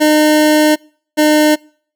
25% pulse tone pair in turn, 304.8 / 303.7 Hz, D#4 / D#4, -36 / -42 cents, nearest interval unison, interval 6 cents, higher first, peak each -4 dBFS, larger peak neither, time 0-0.76 / 1.17-1.56 s, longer first, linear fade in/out 20 ms, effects noise-tail reverb RT60 0.5 s tail -26 dB re dry

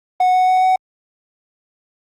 triangle tone with pitch steps, 735 / 739.3 / 743.5 / 747.8 Hz, F#5 / F#5 / F#5 / F#5, -12 / -2 / +8 / +18 cents, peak -9 dBFS, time 0.2-0.76 s, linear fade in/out 5 ms, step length 140 ms, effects Opus 32 kbps

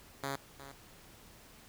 5% pulse tone with echo, 138.1 Hz, C#3, 6 cents flat, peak -24 dBFS, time 0.23-0.36 s, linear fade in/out 5 ms, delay 360 ms, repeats 1, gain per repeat -13 dB, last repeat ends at 0.72 s, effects pink hiss -57 dBFS RMS until 1.68 s

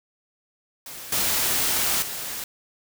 white noise with level steps, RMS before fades -38 / -23 / -32 dBFS, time 0.86-2.44 s, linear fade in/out 2 ms, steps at 1.12 / 2.02 s, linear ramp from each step 5 ms, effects none

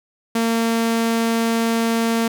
sawtooth tone, 228.6 Hz, A#3, 34 cents flat, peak -13 dBFS, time 0.35-2.28 s, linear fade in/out 5 ms, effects none

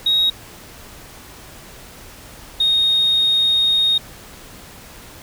sine tone pair in turn, 3779 / 3718 Hz, A#7 / A#7, +23 / -5 cents, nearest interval unison, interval 28 cents, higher first, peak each -12 dBFS, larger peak neither, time 0.06-0.3 / 2.6-3.98 s, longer second, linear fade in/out 5 ms, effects tanh soft clip ceiling -9 dBFS + pink hiss -40 dBFS RMS until 5.22 s

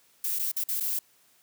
violet noise with dropouts, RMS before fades -29 dBFS, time 0.24-0.99 s, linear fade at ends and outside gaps 5 ms, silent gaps 0.389-0.393 / 0.517-0.564 / 0.639-0.686 / 0.8-0.806 s, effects white hiss -63 dBFS RMS until 1.42 s + high-pass 80 Hz 12 dB/octave

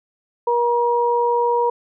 sine tone pair together, 476.8 / 953 Hz, A#4 / A#5, +39 / +38 cents, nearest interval octave, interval 1199 cents, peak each -18 dBFS, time 0.47-1.7 s, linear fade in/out 5 ms, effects none

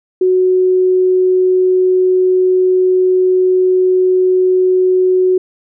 sine tone, 369.5 Hz, F#4, 2 cents flat, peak -8 dBFS, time 0.21-5.38 s, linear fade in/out 5 ms, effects none

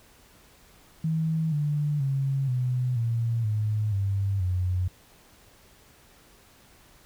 sine tone with pitch steps, 160.2 / 147.76 / 136.28 / 125.69 / 115.93 / 106.92 / 98.61 / 90.95 Hz, E3 / D3 / C#3 / B2 / A#2 / A2 / G2 / F#2, -49 / +11 / -29 / +31 / -9 / -49 / +11 / -29 cents, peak -23 dBFS, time 1.04-4.88 s, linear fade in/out 5 ms, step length 480 ms, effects pink hiss -56 dBFS RMS until 7.05 s

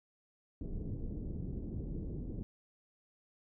pink low-pass noise, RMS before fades -40 dBFS, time 0.61-2.43 s, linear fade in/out 0 ms, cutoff 360 Hz, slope 24 dB/octave, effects none

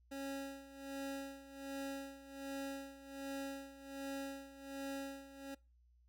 25% pulse tone with tremolo, 274.5 Hz, C#4, 17 cents flat, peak -37 dBFS, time 0.11-5.55 s, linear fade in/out 10 ms, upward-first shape sine, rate 1.3 Hz, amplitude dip 80%, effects noise-tail reverb RT60 0.3 s tail -24 dB re dry + added 60 Hz sine -66 dBFS peak until 6.08 s

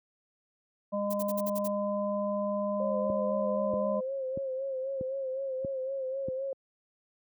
harmonic tone, 203.7 Hz, G#3, 33 cents flat, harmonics 1 / 3 / 5, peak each -33 / -30 / -38 dBFS, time 0.92-4.01 s, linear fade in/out 20 ms
violet noise bursts, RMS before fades -38 dBFS, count 7, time 1.1-1.68 s, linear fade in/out 10 ms, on 40 ms, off 50 ms
sine tone with vibrato, 532 Hz, C5, 29 cents sharp, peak -31 dBFS, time 2.8-6.53 s, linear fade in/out 2 ms, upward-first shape sine, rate 3.9 Hz, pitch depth 52 cents each way
click train, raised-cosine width 3 ms, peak -23 dBFS, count 6, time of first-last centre 3.1-6.285 s, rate 1.57 Hz
effects high-pass 100 Hz 12 dB/octave

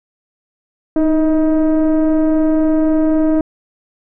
sine tone with frequency modulation, 311.1 Hz, D#4, in tune, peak -8 dBFS, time 0.96-3.41 s, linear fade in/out 2 ms, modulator 323 Hz, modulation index 0.74, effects tanh soft clip ceiling -9 dBFS

